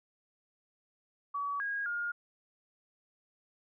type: tone with pitch steps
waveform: sine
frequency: 1137 / 1637 / 1419 Hz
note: C#6 / G#6 / F6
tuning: +44 / -25 / +27 cents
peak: -32 dBFS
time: 1.34-2.12 s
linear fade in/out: 10 ms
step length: 260 ms
effects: none